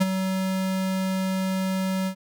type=tone with ADSR envelope; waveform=square; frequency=189.2 Hz; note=F#3; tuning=39 cents sharp; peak=-16 dBFS; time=0-2.15 s; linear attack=16 ms; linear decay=27 ms; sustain=-8 dB; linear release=82 ms; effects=none